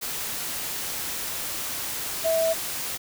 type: tone in noise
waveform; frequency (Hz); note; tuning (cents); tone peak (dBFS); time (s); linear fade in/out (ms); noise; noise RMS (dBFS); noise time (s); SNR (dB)
sine; 652; E5; -19; -20; 2.24-2.54; 20; white; -31; 0.01-2.98; +8
effects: none